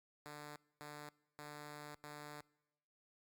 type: tone bursts at uneven times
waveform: 5% pulse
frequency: 148.2 Hz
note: D3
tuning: 16 cents sharp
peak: -38 dBFS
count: 4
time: 0.26-0.56 / 0.81-1.09 / 1.39-1.95 / 2.04-2.41 s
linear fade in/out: 0 ms
effects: noise-tail reverb RT60 1.0 s tail -24 dB re dry + Opus 48 kbps

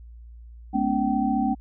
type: tone cluster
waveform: sine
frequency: 213.4 / 247.6 / 282.3 / 770 Hz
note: G#3 / B3 / C#4 / G5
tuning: +47 / +5 / +32 / -31 cents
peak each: -26 dBFS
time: 0.73-1.55 s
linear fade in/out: 20 ms
effects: added 58 Hz sine -41 dBFS peak until 1.6 s

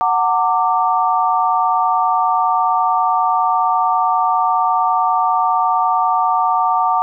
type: chord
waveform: sine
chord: Gb augmented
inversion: none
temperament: equal with one note detuned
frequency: 740 / 909.5 / 1174.7 Hz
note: Gb5 / Bb5 / D6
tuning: 0 / -43 / 0 cents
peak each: -17 dBFS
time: 0.01-7.02 s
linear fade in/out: 0 ms
effects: none

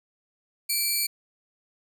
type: tone pair together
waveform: 10% pulse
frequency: 2332 / 4362 Hz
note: D7 / C#8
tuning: -13 / -29 cents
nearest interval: major seventh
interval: 1084 cents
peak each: -19 dBFS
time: 0.69-1.07 s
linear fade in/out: 10 ms
effects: none

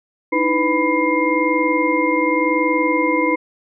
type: tone cluster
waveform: sine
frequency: 304.5 / 325.4 / 499.1 / 993 / 2122 Hz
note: D#4 / E4 / B4 / B5 / C7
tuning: -37 / -22 / +18 / +9 / +24 cents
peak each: -21 dBFS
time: 0.32-3.36 s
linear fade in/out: 10 ms
effects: none

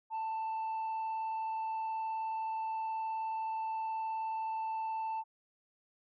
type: tone with vibrato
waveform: sine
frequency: 886 Hz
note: A5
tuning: 12 cents sharp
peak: -31 dBFS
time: 0.1-5.24 s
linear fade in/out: 50 ms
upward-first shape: triangle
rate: 19 Hz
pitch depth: 9 cents each way
effects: tanh soft clip ceiling -33 dBFS

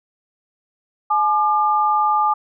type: tone pair together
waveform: sine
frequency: 850 / 1200 Hz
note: G#5 / D6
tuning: +40 / +37 cents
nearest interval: tritone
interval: 597 cents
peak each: -17 dBFS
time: 1.1-2.34 s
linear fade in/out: 10 ms
effects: none

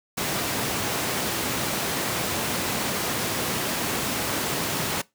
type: high-pass noise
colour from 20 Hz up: pink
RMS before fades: -27 dBFS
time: 0.17-5.02 s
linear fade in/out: 10 ms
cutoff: 140 Hz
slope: 12 dB/octave
effects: noise-tail reverb RT60 0.2 s tail -21 dB re dry

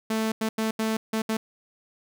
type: tone bursts at uneven times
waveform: sawtooth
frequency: 220.6 Hz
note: A3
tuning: 5 cents sharp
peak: -20 dBFS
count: 6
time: 0.1-0.32 / 0.41-0.49 / 0.58-0.71 / 0.79-0.97 / 1.13-1.22 / 1.29-1.37 s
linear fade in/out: 5 ms
effects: none

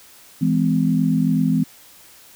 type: chord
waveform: sine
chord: E augmented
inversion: none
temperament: equal with one note detuned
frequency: 164.81 / 207.7 / 255.4 Hz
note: E3 / G#3 / B#3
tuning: 0 / 0 / -42 cents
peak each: -19 / -21 / -19 dBFS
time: 0.41-1.64 s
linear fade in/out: 10 ms
effects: white hiss -47 dBFS RMS until 2.35 s

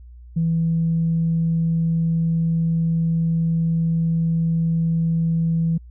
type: tone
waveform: sine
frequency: 164.81 Hz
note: E3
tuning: in tune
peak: -16 dBFS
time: 0.36-5.78 s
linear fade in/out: 10 ms
effects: tanh soft clip ceiling -12 dBFS + added 60 Hz sine -39 dBFS peak until 5.9 s

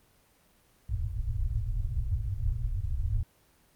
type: low-pass noise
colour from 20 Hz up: pink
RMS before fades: -30 dBFS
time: 0.89-3.23 s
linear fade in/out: 5 ms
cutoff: 120 Hz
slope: 96 dB/octave
effects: pink hiss -64 dBFS RMS until 3.75 s + Opus 24 kbps

